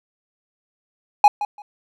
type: tone with echo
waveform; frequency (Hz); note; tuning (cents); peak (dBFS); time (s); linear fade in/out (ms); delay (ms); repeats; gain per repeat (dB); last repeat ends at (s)
triangle; 830; G#5; -1; -4; 1.24-1.28; 2; 170; 2; -15; 1.62
effects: none